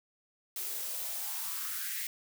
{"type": "noise with high-pass filter sweep", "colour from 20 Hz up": "blue", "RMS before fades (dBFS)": -37, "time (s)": [0.56, 2.07], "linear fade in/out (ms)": 2, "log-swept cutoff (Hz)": [330, 2100], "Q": 3.9, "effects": []}